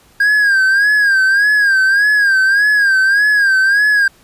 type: tone with vibrato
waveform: triangle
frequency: 1616 Hz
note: G#6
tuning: 48 cents flat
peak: -7 dBFS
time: 0.2-4.08 s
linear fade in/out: 5 ms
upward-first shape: sine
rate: 1.7 Hz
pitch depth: 91 cents each way
effects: pink hiss -49 dBFS RMS until 4.23 s + resampled to 32000 Hz